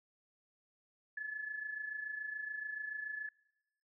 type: tone with amplitude modulation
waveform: sine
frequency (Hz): 1718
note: A6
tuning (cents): -42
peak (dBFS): -36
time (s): 1.17-3.29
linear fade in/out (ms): 5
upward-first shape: sine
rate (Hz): 27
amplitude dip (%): 60
effects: noise-tail reverb RT60 0.9 s tail -22 dB re dry